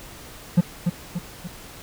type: tone with echo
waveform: triangle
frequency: 174.61 Hz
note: F3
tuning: in tune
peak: -9 dBFS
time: 0.57-0.61 s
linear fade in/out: 10 ms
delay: 290 ms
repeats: 3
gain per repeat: -6 dB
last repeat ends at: 1.48 s
effects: pink hiss -42 dBFS RMS until 1.82 s